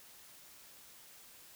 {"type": "silence", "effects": ["white hiss -57 dBFS RMS until 1.55 s"]}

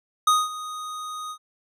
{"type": "tone with ADSR envelope", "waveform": "square", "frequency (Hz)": 1244.5, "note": "D#6", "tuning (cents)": 0, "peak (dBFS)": -15, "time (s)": [0.27, 1.38], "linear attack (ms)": 5, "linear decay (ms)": 210, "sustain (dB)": -17, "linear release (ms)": 73, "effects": ["low-pass 12000 Hz 12 dB/octave"]}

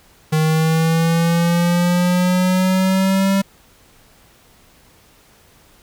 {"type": "linear sweep", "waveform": "square", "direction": "up", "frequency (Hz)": [155.56, 196], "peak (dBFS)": -14, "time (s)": [0.32, 3.42], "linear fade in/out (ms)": 10, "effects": ["pink hiss -51 dBFS RMS until 5.82 s"]}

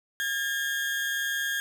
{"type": "tone pair together", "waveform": "35% pulse", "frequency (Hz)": [1624, 1765.2], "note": ["G#6", "A6"], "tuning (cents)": [-39, 5], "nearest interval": "minor second", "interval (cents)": 144, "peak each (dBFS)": [-26, -34], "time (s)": [0.2, 1.6], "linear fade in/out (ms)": 0, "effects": []}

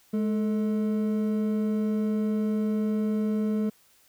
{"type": "tone pair together", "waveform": "triangle", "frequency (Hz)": [211.8, 440], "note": ["G#3", "A4"], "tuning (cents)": [34, 0], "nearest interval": "octave + minor second", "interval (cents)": 1266, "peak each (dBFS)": [-22, -31], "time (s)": [0.13, 3.7], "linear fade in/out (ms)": 10, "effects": ["white hiss -61 dBFS RMS until 4.08 s"]}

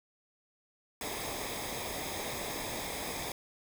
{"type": "noise with comb filter", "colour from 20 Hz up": "pink", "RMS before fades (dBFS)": -38, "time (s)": [1.01, 3.32], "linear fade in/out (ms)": 2, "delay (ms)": 0.69, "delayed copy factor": -0.65, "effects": []}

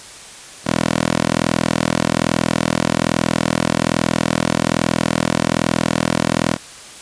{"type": "tone with high-pass filter", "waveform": "10% pulse", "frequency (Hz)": 41.2, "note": "E1", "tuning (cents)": 0, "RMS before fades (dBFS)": -18, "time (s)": [0.64, 6.58], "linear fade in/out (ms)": 50, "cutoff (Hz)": 220, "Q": 0.73, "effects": ["white hiss -37 dBFS RMS until 7.01 s", "resampled to 22050 Hz"]}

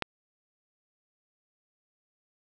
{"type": "click", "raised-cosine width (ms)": 0.3, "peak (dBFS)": -12, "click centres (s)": 0.023, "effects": []}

